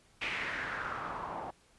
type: noise with low-pass filter sweep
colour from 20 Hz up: white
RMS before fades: -38 dBFS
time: 0.21-1.51 s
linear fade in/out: 10 ms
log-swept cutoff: 2500 to 790 Hz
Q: 3.4
effects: pink hiss -65 dBFS RMS until 1.78 s + resampled to 24000 Hz